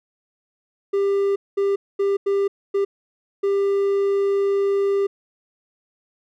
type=tone bursts at uneven times; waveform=triangle; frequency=397.3 Hz; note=G4; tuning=23 cents sharp; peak=-15 dBFS; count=6; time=0.93-1.36 / 1.57-1.76 / 1.99-2.17 / 2.26-2.48 / 2.74-2.85 / 3.43-5.07 s; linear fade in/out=10 ms; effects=none